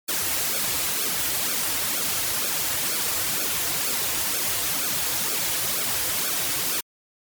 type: noise with flanger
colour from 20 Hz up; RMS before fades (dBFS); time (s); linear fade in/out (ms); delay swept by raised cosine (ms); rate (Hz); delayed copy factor
white; -25; 0.08-6.81; 10; 1 to 5.2; 2.1; -0.85
effects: MP3 96 kbps